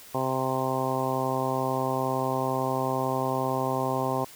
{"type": "harmonic tone", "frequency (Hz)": 131.1, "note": "C3", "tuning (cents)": 4, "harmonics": [1, 2, 3, 4, 5, 6, 7, 8], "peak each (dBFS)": [-33, -33, -33, -33, -33, -33, -33, -33], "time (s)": [0.14, 4.25], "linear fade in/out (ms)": 10, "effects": ["white hiss -48 dBFS RMS until 4.35 s"]}